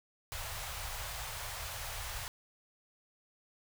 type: band-stop noise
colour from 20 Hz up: pink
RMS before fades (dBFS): -41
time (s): 0.32-2.28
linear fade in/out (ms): 0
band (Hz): 110 to 620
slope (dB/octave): 24
effects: none